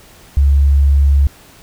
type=tone; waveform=sine; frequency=70 Hz; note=C#2; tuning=18 cents sharp; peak=-7 dBFS; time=0.37-1.27 s; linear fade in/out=0 ms; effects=pink hiss -43 dBFS RMS until 1.62 s